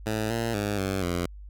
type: tone with pitch steps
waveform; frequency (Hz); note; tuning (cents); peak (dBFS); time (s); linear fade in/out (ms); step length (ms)
10% pulse; 108.7 / 115.5 / 102.7 / 96.2 / 87.5; A2 / A#2 / G#2 / G2 / F2; -21 / -16 / -19 / -32 / +4; -18; 0.06-1.26; 5; 240
effects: added 50 Hz sine -40 dBFS peak until 1.49 s